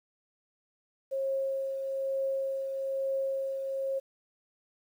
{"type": "tone with tremolo", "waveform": "sine", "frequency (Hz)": 540, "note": "C#5", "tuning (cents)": -45, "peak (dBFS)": -27, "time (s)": [1.11, 4], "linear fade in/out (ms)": 20, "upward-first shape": "triangle", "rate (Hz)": 1.1, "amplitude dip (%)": 45, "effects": ["10-bit"]}